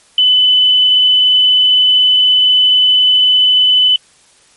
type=tone; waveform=sine; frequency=3008 Hz; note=F#7; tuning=28 cents sharp; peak=-6 dBFS; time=0.18-3.96 s; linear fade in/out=2 ms; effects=white hiss -48 dBFS RMS until 4.56 s + MP3 48 kbps